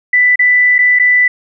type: tone with dropouts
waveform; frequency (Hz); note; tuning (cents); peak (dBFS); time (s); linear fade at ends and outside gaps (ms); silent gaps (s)
sine; 1985; B6; +8; -6; 0.13-1.28; 5; 0.358-0.392 / 0.783-0.788 / 0.989-0.996
effects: none